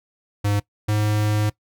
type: tone pair in turn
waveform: square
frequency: 102.4 / 105.71 Hz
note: G#2 / G#2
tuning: -24 / +31 cents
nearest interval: minor second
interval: 55 cents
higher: second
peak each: -19 dBFS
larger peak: neither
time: 0.44-0.6 / 0.88-1.5 s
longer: second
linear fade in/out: 10 ms
effects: noise-tail reverb RT60 0.1 s tail -20 dB re dry